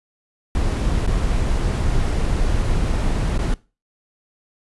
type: noise with dropouts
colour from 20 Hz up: brown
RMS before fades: -19 dBFS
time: 0.55-3.54 s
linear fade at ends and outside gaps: 1 ms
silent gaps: 1.065-1.075 / 3.378-3.39 s
effects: noise-tail reverb RT60 0.3 s tail -20 dB re dry + resampled to 24000 Hz